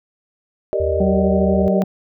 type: chord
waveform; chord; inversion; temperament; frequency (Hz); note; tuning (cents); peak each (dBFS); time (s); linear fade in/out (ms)
sine; Eb major seventh; first; equal; 392 / 466.2 / 587.3 / 622.3; G4 / Bb4 / D5 / Eb5; 0 / 0 / 0 / 0; -22 / -24 / -23 / -21; 0.73-1.82; 0
type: tone with vibrato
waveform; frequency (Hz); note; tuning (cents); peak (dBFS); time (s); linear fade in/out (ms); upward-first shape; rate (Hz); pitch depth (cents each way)
sine; 77.78; D#2; 0; -22; 0.8-1.68; 0; sine; 13; 140
type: harmonic tone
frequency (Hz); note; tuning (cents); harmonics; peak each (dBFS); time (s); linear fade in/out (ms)
190; F#3; +46; 1 / 2 / 3 / 4; -16 / -28 / -31 / -29; 1-1.84; 5
effects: none